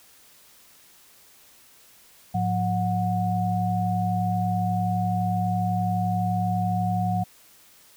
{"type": "tone cluster", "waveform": "sine", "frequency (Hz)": [107.1, 179, 730], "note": ["A2", "F3", "F#5"], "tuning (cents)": [-46, 43, -24], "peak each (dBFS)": -26, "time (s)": [2.34, 7.24], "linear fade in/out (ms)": 10, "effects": ["white hiss -54 dBFS RMS until 7.96 s"]}